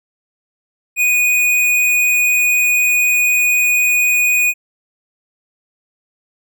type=tone; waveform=square; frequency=2474 Hz; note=D#7; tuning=10 cents flat; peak=-12 dBFS; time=0.96-4.54 s; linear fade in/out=50 ms; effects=none